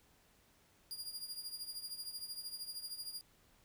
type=tone with tremolo; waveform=sawtooth; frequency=4828 Hz; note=D8; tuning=47 cents sharp; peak=-37 dBFS; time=0.91-3.21 s; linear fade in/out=0 ms; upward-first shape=triangle; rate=13 Hz; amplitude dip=80%; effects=pink hiss -69 dBFS RMS until 3.64 s